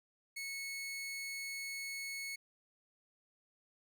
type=tone; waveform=sawtooth; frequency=2200 Hz; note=C#7; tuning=14 cents flat; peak=-37 dBFS; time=0.36-2.36 s; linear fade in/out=10 ms; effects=none